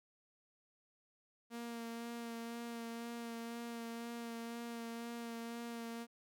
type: tone with vibrato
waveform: sawtooth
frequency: 233.1 Hz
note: A#3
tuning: in tune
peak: -39 dBFS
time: 1.5-6.07 s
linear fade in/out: 50 ms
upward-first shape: sine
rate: 2 Hz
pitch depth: 18 cents each way
effects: none